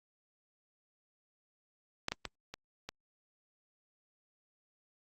clicks, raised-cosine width 0.2 ms, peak -15 / -16 / -19 / -25 / -23 dBFS, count 5, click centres 2.084 / 2.12 / 2.253 / 2.54 / 2.89 s, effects Opus 48 kbps

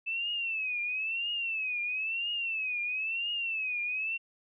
sine tone with vibrato, 2624 Hz, E7, 9 cents flat, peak -30 dBFS, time 0.06-4.18 s, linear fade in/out 20 ms, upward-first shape triangle, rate 1 Hz, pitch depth 160 cents each way, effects none

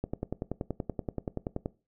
click train, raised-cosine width 2 ms, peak -18 dBFS, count 18, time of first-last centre 0.04-1.659 s, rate 10.5 Hz, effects noise-tail reverb RT60 0.3 s tail -20 dB re dry

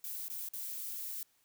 violet noise with dropouts, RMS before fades -41 dBFS, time 0.04-1.23 s, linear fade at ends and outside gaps 2 ms, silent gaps 0.283-0.299 / 0.488-0.535 s, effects white hiss -72 dBFS RMS until 1.44 s

